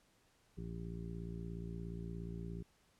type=harmonic tone; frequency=57 Hz; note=A#1; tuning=38 cents flat; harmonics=1 / 2 / 3 / 4 / 5 / 6 / 7; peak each=-47 / -49 / -45 / -57 / -57 / -57 / -53 dBFS; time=0.57-2.63 s; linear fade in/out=10 ms; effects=pink hiss -72 dBFS RMS until 2.99 s + low-pass 11000 Hz 12 dB/octave